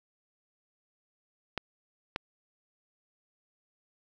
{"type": "clicks", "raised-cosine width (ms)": 0.3, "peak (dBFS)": -15, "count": 2, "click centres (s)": [1.577, 2.161], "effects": []}